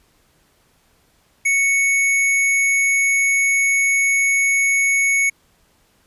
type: tone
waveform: square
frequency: 2217 Hz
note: C#7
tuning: in tune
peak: -15 dBFS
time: 1.45-5.3 s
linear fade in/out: 10 ms
effects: pink hiss -59 dBFS RMS until 6.06 s + resampled to 32000 Hz